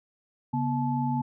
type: tone cluster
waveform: sine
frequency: 138.4 / 242.9 / 866 Hz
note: C#3 / B3 / A5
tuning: -2 / -29 / -28 cents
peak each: -29 / -28 / -30 dBFS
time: 0.53-1.22 s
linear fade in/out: 10 ms
effects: none